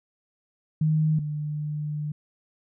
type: tone pair in turn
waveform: sine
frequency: 155.56 / 149.91 Hz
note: D#3 / D3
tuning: 0 / +36 cents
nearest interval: minor second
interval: 64 cents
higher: first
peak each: -19 / -27 dBFS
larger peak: first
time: 0.81-1.19 / 1.19-2.12 s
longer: second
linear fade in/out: 5 ms
effects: none